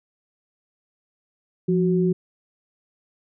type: tone pair together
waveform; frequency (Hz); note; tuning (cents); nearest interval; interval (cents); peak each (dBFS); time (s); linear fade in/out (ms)
sine; 174.62 / 370; F3 / F#4; 0 / 0; octave + minor second; 1300; -19 / -21; 1.68-2.13; 10
effects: none